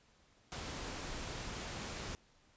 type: noise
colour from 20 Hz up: pink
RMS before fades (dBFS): -43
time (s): 0.52-2.15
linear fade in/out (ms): 0
effects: pink hiss -68 dBFS RMS until 2.56 s + resampled to 16000 Hz